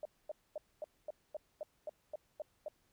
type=tone bursts; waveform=sine; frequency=609 Hz; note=D#5; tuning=37 cents flat; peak=-38 dBFS; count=11; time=0.03-2.683 s; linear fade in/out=2 ms; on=23 ms; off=240 ms; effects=pink hiss -75 dBFS RMS until 2.92 s